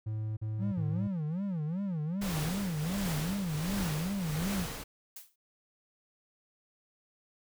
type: tone bursts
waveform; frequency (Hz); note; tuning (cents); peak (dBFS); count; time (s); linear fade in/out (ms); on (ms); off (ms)
triangle; 108.5; A2; -24; -30; 3; 0.06-1.078; 10; 310; 44
type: tone with vibrato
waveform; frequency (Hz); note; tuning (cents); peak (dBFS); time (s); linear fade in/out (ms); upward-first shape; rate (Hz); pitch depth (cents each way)
triangle; 174.2; F3; -4; -29; 0.58-4.67; 50; sine; 2.6; 260
type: noise with tremolo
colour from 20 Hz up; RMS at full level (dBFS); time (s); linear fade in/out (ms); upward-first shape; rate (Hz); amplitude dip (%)
pink; -36; 2.21-4.84; 10; triangle; 1.4; 65
type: noise with exponential decay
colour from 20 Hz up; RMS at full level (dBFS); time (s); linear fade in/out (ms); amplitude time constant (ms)
blue; -41; 5.16-5.36; 5; 43
effects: none